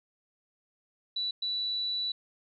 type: tone bursts at uneven times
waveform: sine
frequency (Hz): 3951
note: B7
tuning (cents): 0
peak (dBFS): -29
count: 2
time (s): 1.16-1.31 / 1.42-2.12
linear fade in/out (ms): 5
effects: none